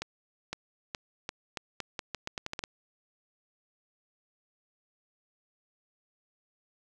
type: accelerating click train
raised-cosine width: 0.2 ms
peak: -17 dBFS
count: 14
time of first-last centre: 0.02-2.639 s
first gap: 510 ms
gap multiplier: 0.82
effects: none